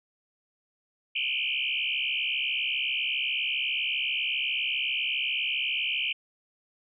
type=tone with frequency modulation; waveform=sine; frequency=2717 Hz; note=F7; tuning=48 cents flat; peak=-26 dBFS; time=1.15-6.13 s; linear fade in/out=10 ms; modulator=67.5 Hz; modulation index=5.7; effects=none